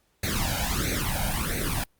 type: noise with flanger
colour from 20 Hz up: pink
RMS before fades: -27 dBFS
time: 0.23-1.84 s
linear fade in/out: 5 ms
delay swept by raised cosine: 0.48 to 1.33 ms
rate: 1.5 Hz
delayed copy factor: +0.85
effects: pink hiss -69 dBFS RMS until 1.99 s + Opus 48 kbps